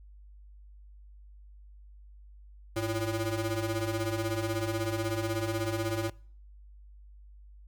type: ring-modulated tone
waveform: 25% pulse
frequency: 223.8 Hz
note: A3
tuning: 30 cents sharp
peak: -23 dBFS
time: 2.76-6.1 s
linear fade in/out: 5 ms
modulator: 120 Hz
effects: noise-tail reverb RT60 0.5 s tail -24 dB re dry + added 50 Hz sine -49 dBFS peak until 7.67 s